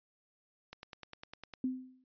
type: click train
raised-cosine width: 0.2 ms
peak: -28 dBFS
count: 9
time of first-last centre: 0.73-1.537 s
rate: 9.91 Hz
type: tone with exponential decay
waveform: sine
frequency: 257 Hz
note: C4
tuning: 31 cents flat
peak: -28 dBFS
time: 1.64-2.04 s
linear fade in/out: 2 ms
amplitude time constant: 85 ms
effects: resampled to 11025 Hz